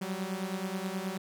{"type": "beating tone pair", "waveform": "sawtooth", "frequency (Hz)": [185, 194.4], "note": ["F#3", "G3"], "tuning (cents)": [0, -14], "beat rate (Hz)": 9.4, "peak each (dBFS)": [-32, -32], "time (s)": [0.01, 1.18], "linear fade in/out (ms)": 10, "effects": []}